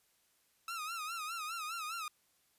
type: tone with vibrato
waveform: sawtooth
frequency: 1300 Hz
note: E6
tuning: 24 cents flat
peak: -35 dBFS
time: 0.68-2.08 s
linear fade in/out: 2 ms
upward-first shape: sine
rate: 4.9 Hz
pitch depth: 110 cents each way
effects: white hiss -73 dBFS RMS until 2.58 s + resampled to 32000 Hz